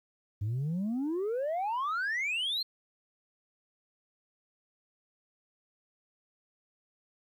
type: exponential sweep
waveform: sine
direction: up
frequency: 98 to 4287 Hz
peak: -27 dBFS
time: 0.41-2.63 s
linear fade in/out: 10 ms
effects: tanh soft clip ceiling -28 dBFS + 11-bit